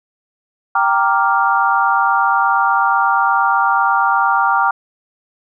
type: chord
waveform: sine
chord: G minor seventh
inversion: none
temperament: equal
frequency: 784 / 932.3 / 1174.7 / 1396.9 Hz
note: G5 / Bb5 / D6 / F6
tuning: 0 / 0 / 0 / 0 cents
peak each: -17 dBFS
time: 0.75-4.71 s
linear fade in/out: 5 ms
effects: none